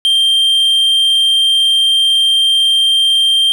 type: tone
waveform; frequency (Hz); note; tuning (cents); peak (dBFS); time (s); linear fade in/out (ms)
triangle; 3169; G7; +18; -7; 0.05-3.52; 0
effects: none